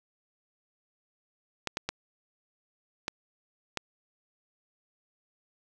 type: clicks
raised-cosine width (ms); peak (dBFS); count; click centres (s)
0.2; -13; 5; 1.673 / 1.771 / 1.89 / 3.081 / 3.773
effects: none